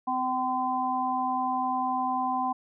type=harmonic tone; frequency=255.9 Hz; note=C4; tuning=38 cents flat; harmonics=1 / 3 / 4; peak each=-33 / -28 / -29 dBFS; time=0.07-2.53 s; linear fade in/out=10 ms; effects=none